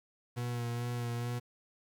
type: tone with vibrato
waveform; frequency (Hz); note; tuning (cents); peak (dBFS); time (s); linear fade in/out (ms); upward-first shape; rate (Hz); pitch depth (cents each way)
40% pulse; 120; B2; -49; -33; 0.36-1.4; 20; sine; 2.3; 21
effects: 10-bit